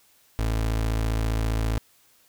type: tone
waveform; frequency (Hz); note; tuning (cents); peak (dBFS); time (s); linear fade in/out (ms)
30% pulse; 55; A1; 0; -20; 0.39-1.78; 0
effects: white hiss -60 dBFS RMS until 2.28 s